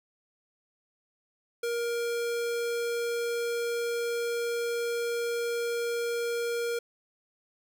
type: tone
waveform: square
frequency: 470.7 Hz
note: A#4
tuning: 17 cents sharp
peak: -29 dBFS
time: 1.63-6.79 s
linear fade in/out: 5 ms
effects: none